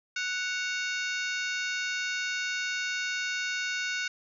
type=harmonic tone with a mistuned harmonic; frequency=740 Hz; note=F#5; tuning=in tune; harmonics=2 / 3 / 4 / 5 / 6 / 7 / 8 / 9; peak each=-32 / -36 / -38 / -40 / -42 / -43 / -44 / -45 dBFS; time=0.16-4.08 s; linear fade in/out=5 ms; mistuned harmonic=4; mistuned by=-110 cents; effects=none